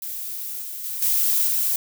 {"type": "noise with level steps", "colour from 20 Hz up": "violet", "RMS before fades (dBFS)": [-31, -33, -29, -20, -22], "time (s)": [0.02, 1.76], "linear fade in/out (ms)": 2, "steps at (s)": [0.62, 0.84, 1.02, 1.47], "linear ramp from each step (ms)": 2, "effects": []}